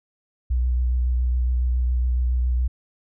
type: tone with vibrato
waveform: sine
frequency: 61.74 Hz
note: B1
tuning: in tune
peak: -18 dBFS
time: 0.5-2.68 s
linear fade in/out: 10 ms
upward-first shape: triangle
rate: 7.2 Hz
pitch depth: 28 cents each way
effects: none